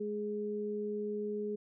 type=tone pair together; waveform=sine; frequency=210 / 417.3 Hz; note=G#3 / G#4; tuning=+19 / +8 cents; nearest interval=octave; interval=1189 cents; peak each=-39 / -35 dBFS; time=0-1.56 s; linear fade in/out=10 ms; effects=none

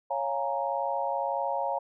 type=chord; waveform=sine; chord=Bb minor seventh; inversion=first; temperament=equal; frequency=554.4 / 698.5 / 830.6 / 932.3 Hz; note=Db5 / F5 / Ab5 / Bb5; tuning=0 / 0 / 0 / 0 cents; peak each=-32 / -33 / -33 / -32 dBFS; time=0.1-1.79 s; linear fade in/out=10 ms; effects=none

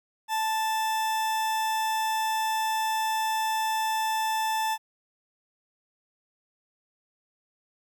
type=tone; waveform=40% pulse; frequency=880 Hz; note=A5; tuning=in tune; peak=-24 dBFS; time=0.28-4.78 s; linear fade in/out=50 ms; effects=11-bit

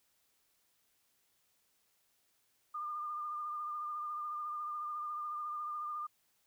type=tone with vibrato; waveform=sine; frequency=1206 Hz; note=D6; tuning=46 cents sharp; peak=-37 dBFS; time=2.74-6.07 s; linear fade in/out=10 ms; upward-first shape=triangle; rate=14 Hz; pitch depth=32 cents each way; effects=white hiss -75 dBFS RMS until 6.46 s

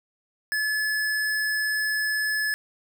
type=tone; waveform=square; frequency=1718 Hz; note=A6; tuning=42 cents flat; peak=-24 dBFS; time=0.52-2.54 s; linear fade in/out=0 ms; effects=none

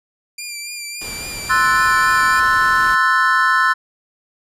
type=tone with vibrato; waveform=15% pulse; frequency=2377 Hz; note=D7; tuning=20 cents sharp; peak=-20 dBFS; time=0.38-2.4 s; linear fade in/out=5 ms; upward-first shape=triangle; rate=3.6 Hz; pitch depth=38 cents each way
type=noise; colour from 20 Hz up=pink; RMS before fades=-33 dBFS; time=1.01-2.95 s; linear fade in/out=5 ms
type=chord; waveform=triangle; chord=F# half-diminished seventh; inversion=second; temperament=equal; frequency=1046.5 / 1318.5 / 1480 / 1760 Hz; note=C6 / E6 / F#6 / A6; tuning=0 / 0 / 0 / 0 cents; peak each=-16 dBFS; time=1.49-3.74 s; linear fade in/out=20 ms
effects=resampled to 32000 Hz

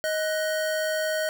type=tone pair together; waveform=square; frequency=626.7 / 1488 Hz; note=D#5 / F#6; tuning=+12 / +9 cents; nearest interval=octave + minor third; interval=1497 cents; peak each=-26 / -32 dBFS; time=0.04-1.29 s; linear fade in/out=0 ms; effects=none

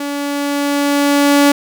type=tone with level ramp; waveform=sawtooth; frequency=285.5 Hz; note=D4; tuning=49 cents flat; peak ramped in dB=-16 to -3 dBFS; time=0-1.52 s; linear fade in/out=5 ms; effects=none

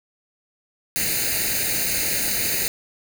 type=noise with comb filter; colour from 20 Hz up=white; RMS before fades=-23 dBFS; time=0.96-2.68 s; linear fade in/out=0 ms; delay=0.45 ms; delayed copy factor=+0.85; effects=none

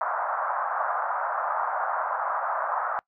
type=band-pass noise; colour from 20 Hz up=white; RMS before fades=-28 dBFS; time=0.01-2.99 s; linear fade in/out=0 ms; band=630 to 1400 Hz; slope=48 dB/octave; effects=noise-tail reverb RT60 0.1 s tail -23 dB re dry

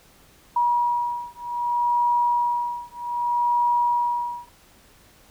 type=beating tone pair; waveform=sine; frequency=960 / 960.64 Hz; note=B5 / B5; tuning=-49 / -48 cents; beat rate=0.64 Hz; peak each=-23 dBFS; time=0.56-4.49 s; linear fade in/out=5 ms; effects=pink hiss -54 dBFS RMS until 5.3 s

